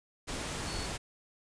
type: tone in noise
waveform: sine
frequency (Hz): 4414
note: C#8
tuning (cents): -8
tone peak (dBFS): -43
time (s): 0.66-0.87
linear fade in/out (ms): 20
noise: pink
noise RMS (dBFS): -37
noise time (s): 0.27-0.98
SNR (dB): -9
effects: resampled to 22050 Hz